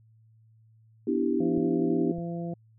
sine chord, E minor seventh, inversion second, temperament equal, 246.9 / 293.7 / 329.6 / 392 Hz, B3 / D4 / E4 / G4, 0 / 0 / 0 / 0 cents, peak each -29 dBFS, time 1.07-2.12 s, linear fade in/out 5 ms
harmonic tone, 170.3 Hz, F3, 43 cents flat, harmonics 1 / 2 / 3 / 4, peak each -32 / -38 / -41 / -41 dBFS, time 1.4-2.54 s, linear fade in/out 5 ms
clicks, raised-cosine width 5 ms, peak -29 dBFS, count 2, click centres 1.579 / 2.185 s
effects added 111 Hz sine -56 dBFS peak until 2.78 s

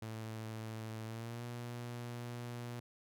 sawtooth tone with pitch glide, 110.8 to 120.13 Hz, A2 to B2, +13 to -47 cents, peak -38 dBFS, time 0.02-2.8 s, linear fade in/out 5 ms, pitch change +140 cents, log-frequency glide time 1.05-1.44 s, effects none

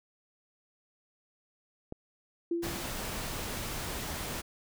clicks, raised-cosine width 2 ms, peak -25 dBFS, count 2, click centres 1.924 / 2.668 s
sine tone with exponential decay, 340 Hz, F4, 46 cents flat, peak -26 dBFS, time 2.51-3.11 s, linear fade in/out 5 ms, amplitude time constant 130 ms
pink noise, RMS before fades -37 dBFS, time 2.62-4.42 s, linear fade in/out 20 ms
effects none

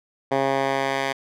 10% pulse tone with band-pass filter sweep, 135.9 Hz, C#3, 34 cents flat, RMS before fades -23 dBFS, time 0.31-1.13 s, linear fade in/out 10 ms, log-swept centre 710 to 1900 Hz, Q 0.72, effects none

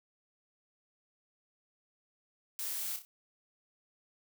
blue noise with echo, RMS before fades -38 dBFS, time 2.59-2.96 s, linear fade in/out 0 ms, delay 30 ms, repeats 3, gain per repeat -7 dB, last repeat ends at 3.05 s, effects none

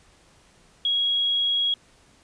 sine tone, 3310 Hz, G#7, 6 cents flat, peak -20 dBFS, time 0.85-1.74 s, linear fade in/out 2 ms, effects pink hiss -57 dBFS RMS until 2.23 s + resampled to 22050 Hz

